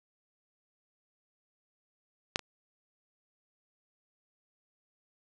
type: clicks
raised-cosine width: 0.2 ms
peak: -9 / -25 dBFS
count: 2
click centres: 2.359 / 2.393 s
effects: none

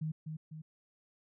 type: tone with echo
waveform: sine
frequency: 156.5 Hz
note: D#3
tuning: 10 cents sharp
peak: -33 dBFS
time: 0.01-0.12 s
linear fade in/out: 10 ms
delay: 250 ms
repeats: 2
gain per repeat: -5 dB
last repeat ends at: 0.62 s
effects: none

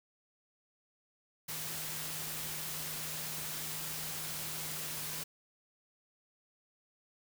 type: tone in noise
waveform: sine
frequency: 156.4 Hz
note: D#3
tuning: 9 cents sharp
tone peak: -50 dBFS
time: 1.48-5.24 s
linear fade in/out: 10 ms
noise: white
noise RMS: -40 dBFS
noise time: 1.48-5.24 s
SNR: -13 dB
effects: none

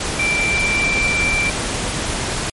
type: tone in noise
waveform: sine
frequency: 2349 Hz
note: D7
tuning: in tune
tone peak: -16 dBFS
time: 0.19-1.5 s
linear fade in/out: 5 ms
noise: pink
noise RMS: -22 dBFS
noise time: 0-2.5 s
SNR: +3 dB
effects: MP3 48 kbps

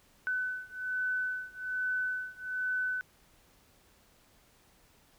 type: beating tone pair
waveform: sine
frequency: 1505 / 1506.2 Hz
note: F#6 / F#6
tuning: +29 / +30 cents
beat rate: 1.2 Hz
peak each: -34 / -35 dBFS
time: 0.27-3.01 s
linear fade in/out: 0 ms
effects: pink hiss -64 dBFS RMS until 5.18 s

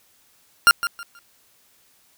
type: tone with echo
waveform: 40% pulse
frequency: 1396.9 Hz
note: F6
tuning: in tune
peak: -8 dBFS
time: 0.67-0.71 s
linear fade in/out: 0 ms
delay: 160 ms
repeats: 3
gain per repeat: -12 dB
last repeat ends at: 1.19 s
effects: white hiss -59 dBFS RMS until 2.17 s

